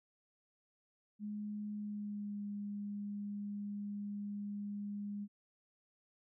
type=tone with pitch glide; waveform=sine; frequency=208.8 to 204.3 Hz; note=G#3 to G#3; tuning=+10 to -28 cents; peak=-39 dBFS; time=1.19-5.28 s; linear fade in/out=50 ms; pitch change=-38 cents; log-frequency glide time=1.74-2.43 s; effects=none